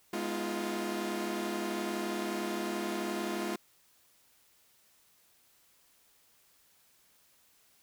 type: chord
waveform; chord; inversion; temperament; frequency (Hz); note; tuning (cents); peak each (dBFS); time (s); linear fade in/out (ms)
sawtooth; F half-diminished seventh; first; equal with one note detuned; 207.7 / 246.9 / 317.7 / 349.2; Ab3 / Cb4 / Eb4 / F4; 0 / 0 / +36 / 0; -34 / -38 / -37 / -32; 0.13-3.56; 5
effects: white hiss -66 dBFS RMS until 7.82 s